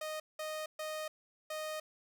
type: tone bursts at uneven times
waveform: sawtooth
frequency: 620 Hz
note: D#5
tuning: 6 cents flat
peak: -34 dBFS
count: 4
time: 0.01-0.2 / 0.39-0.66 / 0.79-1.08 / 1.5-1.8 s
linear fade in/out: 5 ms
effects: none